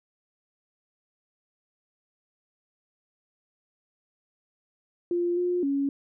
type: tone with pitch steps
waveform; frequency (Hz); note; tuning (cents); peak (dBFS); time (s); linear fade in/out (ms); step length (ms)
sine; 348.6 / 355.8 / 278.6; F4 / F4 / C#4; -3 / +32 / +9; -23; 5.11-5.89; 2; 260
effects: none

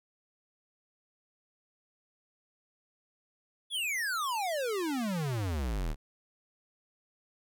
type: exponential sweep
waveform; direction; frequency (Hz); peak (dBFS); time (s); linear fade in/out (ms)
square; down; 3503 to 34.01; -31; 3.7-5.96; 50
effects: none

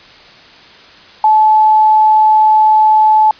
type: tone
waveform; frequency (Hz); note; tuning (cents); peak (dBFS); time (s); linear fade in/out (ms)
sine; 864; A5; -32; -5; 1.24-3.31; 2
effects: white hiss -39 dBFS RMS until 3.39 s + resampled to 11025 Hz

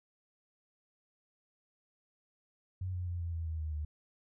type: tone with pitch steps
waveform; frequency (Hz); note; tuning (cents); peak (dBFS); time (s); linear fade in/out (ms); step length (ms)
sine; 92.5 / 89.87 / 87.31 / 84.82 / 82.41 / 80.06 / 77.78 / 75.57; F#2 / F#2 / F2 / E2 / E2 / D#2 / D#2 / D#2; 0 / -50 / 0 / +50 / 0 / +50 / 0 / -50; -34; 2.81-3.85; 5; 130
effects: none

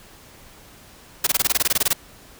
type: noise bursts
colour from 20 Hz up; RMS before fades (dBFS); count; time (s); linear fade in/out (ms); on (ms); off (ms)
white; -18; 14; 1.24-1.932; 5; 29; 22
effects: pink hiss -47 dBFS RMS until 2.39 s

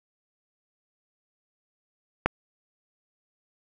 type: click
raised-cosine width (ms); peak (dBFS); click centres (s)
0.5; -5; 2.26
effects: none

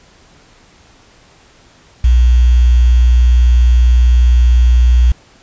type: tone with quantisation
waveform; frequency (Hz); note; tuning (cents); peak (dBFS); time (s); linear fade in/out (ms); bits
sine; 60.6; B1; -32; -5; 2.04-5.12; 5; 5
effects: pink hiss -46 dBFS RMS until 5.42 s + resampled to 16000 Hz

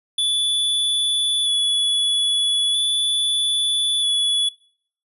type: tone with vibrato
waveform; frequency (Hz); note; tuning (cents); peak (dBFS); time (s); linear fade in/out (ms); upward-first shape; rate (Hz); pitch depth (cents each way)
square; 3434; A7; -43; -18; 0.18-4.49; 5; square; 0.39; 13
effects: noise-tail reverb RT60 0.6 s tail -23 dB re dry + resampled to 32000 Hz

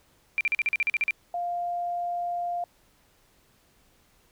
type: tone bursts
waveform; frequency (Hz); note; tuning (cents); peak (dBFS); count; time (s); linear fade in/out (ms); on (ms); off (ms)
sine; 2365; D7; +12; -21; 11; 0.38-1.108; 0; 28; 42
type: tone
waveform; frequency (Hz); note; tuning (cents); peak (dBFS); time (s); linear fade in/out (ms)
sine; 700; F5; +4; -27; 1.34-2.64; 2
effects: pink hiss -63 dBFS RMS until 4.31 s

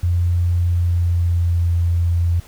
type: tone with pitch glide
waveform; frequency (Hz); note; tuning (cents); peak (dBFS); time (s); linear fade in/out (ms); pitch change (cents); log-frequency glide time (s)
sine; 87.31 to 85.76; F2 to F2; 0 to -31; -14; 0.03-2.4; 5; -31; 0.61-1.69
effects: pink hiss -46 dBFS RMS until 2.47 s

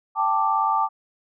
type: chord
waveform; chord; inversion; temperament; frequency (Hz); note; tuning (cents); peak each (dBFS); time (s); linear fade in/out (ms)
sine; G suspended second; none; just; 784 / 882 / 1176; G5 / A5 / D6; 0 / +4 / +2; -25 / -22 / -22; 0.15-0.89; 50
effects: none

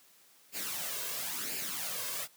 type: noise with flanger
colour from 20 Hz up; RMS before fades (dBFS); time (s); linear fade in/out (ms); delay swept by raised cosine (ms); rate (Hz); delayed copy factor
white; -37; 0.52-2.28; 50; 0.41 to 1.91; 0.97; +0.6
effects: white hiss -62 dBFS RMS until 2.36 s + high-pass 150 Hz 12 dB/octave

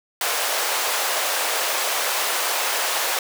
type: high-pass noise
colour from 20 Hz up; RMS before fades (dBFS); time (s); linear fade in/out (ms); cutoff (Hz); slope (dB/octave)
pink; -23; 0.21-3.19; 2; 540; 24
effects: none

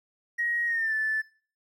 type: tone with pitch glide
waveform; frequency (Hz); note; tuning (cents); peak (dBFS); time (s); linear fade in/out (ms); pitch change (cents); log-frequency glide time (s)
triangle; 1889 to 1752.3; A#6 to A6; +22 to -8; -21; 0.38-1.22; 20; -130; 0.66-0.94
effects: noise-tail reverb RT60 0.4 s tail -20 dB re dry + tanh soft clip ceiling -23 dBFS

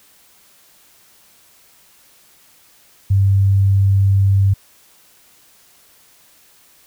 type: tone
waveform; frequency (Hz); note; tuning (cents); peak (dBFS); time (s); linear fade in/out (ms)
sine; 98; G2; 0; -10; 3.1-4.54; 10
effects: white hiss -51 dBFS RMS until 6.86 s

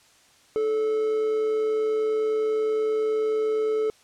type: tone with amplitude modulation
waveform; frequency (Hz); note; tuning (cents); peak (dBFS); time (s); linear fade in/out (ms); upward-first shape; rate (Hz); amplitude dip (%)
triangle; 434.9; A4; -20; -18; 0.56-3.9; 0; sine; 129; 30
effects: white hiss -57 dBFS RMS until 4.03 s + low-pass 8000 Hz 12 dB/octave

